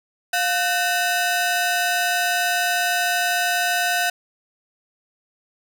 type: ring-modulated tone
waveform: sawtooth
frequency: 1108.7 Hz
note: C#6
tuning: in tune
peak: -12 dBFS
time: 0.33-4.1 s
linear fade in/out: 5 ms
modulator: 402 Hz
effects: none